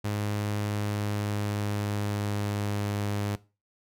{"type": "tone with pitch glide", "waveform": "sawtooth", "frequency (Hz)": [103.83, 102.46], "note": ["G#2", "G#2"], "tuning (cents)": [0, -23], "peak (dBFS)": -24, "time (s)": [0.04, 3.36], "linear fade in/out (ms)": 10, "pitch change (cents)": -23, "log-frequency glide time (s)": [0.61, 2.98], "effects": ["noise-tail reverb RT60 0.3 s tail -19 dB re dry"]}